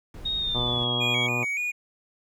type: noise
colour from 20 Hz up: brown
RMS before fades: -38 dBFS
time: 0.14-0.84 s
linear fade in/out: 2 ms
type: tone with pitch glide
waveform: sine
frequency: 3729 to 3303 Hz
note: A#7 to G#7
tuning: 0 to -10 cents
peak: -25 dBFS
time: 0.25-1.27 s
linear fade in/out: 10 ms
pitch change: -210 cents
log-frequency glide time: 0.38-0.89 s
type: harmonic tone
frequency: 121.8 Hz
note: B2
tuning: 24 cents flat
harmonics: 1 / 2 / 3 / 4 / 5 / 6 / 7 / 8 / 9 / 10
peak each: -31 / -34 / -36 / -37 / -38 / -39 / -39 / -40 / -41 / -41 dBFS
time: 0.54-1.45 s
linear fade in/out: 20 ms
type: tone with vibrato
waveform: triangle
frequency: 2349 Hz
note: D7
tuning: in tune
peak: -24 dBFS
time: 1-1.72 s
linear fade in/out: 20 ms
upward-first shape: square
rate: 3.5 Hz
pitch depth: 74 cents each way
effects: none